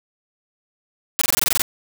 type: noise bursts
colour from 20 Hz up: white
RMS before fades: -18 dBFS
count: 10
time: 1.19-1.619 s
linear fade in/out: 0 ms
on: 24 ms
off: 21 ms
effects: none